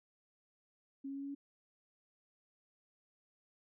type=tone with pitch steps; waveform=sine; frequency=273.5 / 275.4 / 277.3 / 279.2 / 281.2 Hz; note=C#4 / C#4 / C#4 / C#4 / C#4; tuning=-23 / -11 / +1 / +13 / +25 cents; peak=-40 dBFS; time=1.04-1.35 s; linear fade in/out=10 ms; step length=62 ms; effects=none

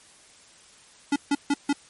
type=tone bursts; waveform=square; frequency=284.9 Hz; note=C#4; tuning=48 cents sharp; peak=-20 dBFS; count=4; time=1.12-1.73 s; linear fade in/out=5 ms; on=40 ms; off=150 ms; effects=white hiss -53 dBFS RMS until 1.89 s + MP3 48 kbps

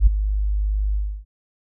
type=tone with ADSR envelope; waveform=sine; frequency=51 Hz; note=G#1; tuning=31 cents flat; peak=-6 dBFS; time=0-1.25 s; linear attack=65 ms; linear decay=13 ms; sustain=-12 dB; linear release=300 ms; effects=none

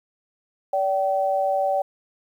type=tone pair together; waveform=sine; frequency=576 / 768.9 Hz; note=D5 / G5; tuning=-34 / -34 cents; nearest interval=perfect fourth; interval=500 cents; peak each=-22 dBFS; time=0.73-1.82 s; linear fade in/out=5 ms; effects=9-bit

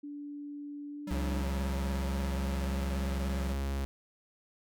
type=tone with pitch glide; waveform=sine; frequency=290 to 299.5 Hz; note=D4 to D4; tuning=-22 to +34 cents; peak=-39 dBFS; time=0.03-1.42 s; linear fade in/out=10 ms; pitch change=+56 cents; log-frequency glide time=0.89-1.29 s
type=tone with vibrato; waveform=square; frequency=185.1 Hz; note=F#3; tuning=1 cent sharp; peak=-38 dBFS; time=1.07-3.53 s; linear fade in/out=5 ms; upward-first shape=sine; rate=17 Hz; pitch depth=84 cents each way
type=tone; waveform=45% pulse; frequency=68.6 Hz; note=C#2; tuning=17 cents flat; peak=-31 dBFS; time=1.11-3.85 s; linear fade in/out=0 ms
effects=none

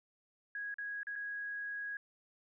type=tone with dropouts; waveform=sine; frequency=1655 Hz; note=G#6; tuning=6 cents flat; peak=-38 dBFS; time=0.55-1.97 s; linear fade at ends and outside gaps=2 ms; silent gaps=0.742-0.784 / 1.032-1.069 / 1.156-1.16 s; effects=none

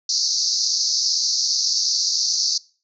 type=band-pass noise; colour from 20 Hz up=pink; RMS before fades=-21 dBFS; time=0.09-2.58 s; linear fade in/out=5 ms; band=4300 to 6200 Hz; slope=96 dB/octave; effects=noise-tail reverb RT60 0.4 s tail -23 dB re dry

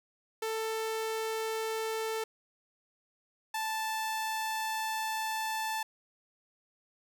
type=tone pair in turn; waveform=sawtooth; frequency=443.4 / 878.9 Hz; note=A4 / A5; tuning=+13 / -2 cents; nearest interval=octave; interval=1185 cents; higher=second; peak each=-28 dBFS; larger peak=neither; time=0.42-2.24 / 3.54-5.83 s; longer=second; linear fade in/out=5 ms; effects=none

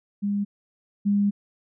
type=tone pair in turn; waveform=sine; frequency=202.7 / 202.7 Hz; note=G#3 / G#3; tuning=-42 / -42 cents; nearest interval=unison; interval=0 cents; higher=neither; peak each=-22 / -18 dBFS; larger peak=second; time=0.22-0.45 / 1.05-1.31 s; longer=second; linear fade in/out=20 ms; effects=none

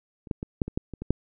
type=clicks; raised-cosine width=3 ms; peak=-30 / -14 / -19 / -10 / -20 / -13 / -23 / -21 / -8 dBFS; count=9; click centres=0.272 / 0.312 / 0.429 / 0.618 / 0.68 / 0.775 / 0.937 / 1.02 / 1.106 s; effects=none

